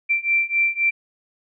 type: beating tone pair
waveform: sine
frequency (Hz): 2349 / 2352.8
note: D7 / D7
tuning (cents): 0 / +3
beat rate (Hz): 3.8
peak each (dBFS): -21 / -20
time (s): 0.09-0.91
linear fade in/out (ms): 20
effects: none